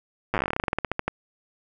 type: slowing click train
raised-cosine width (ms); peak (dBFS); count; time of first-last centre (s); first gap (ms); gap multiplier
0.5; -9; 23; 0.34-1.08; 8; 1.12
effects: none